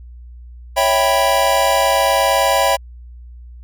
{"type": "chord", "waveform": "square", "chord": "C# half-diminished seventh", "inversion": "none", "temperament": "equal with one note detuned", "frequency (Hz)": [554.4, 655.1, 784, 987.8], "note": ["C#5", "E5", "G5", "B5"], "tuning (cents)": [0, -11, 0, 0], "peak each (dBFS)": -19, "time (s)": [0.76, 2.77], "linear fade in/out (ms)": 20, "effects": ["added 60 Hz sine -34 dBFS peak until 3.63 s"]}